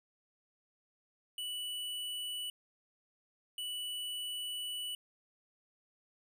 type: tone bursts at uneven times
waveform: square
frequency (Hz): 2960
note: F#7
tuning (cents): 0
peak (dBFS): -38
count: 2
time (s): 1.38-2.5 / 3.58-4.95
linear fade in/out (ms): 2
effects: none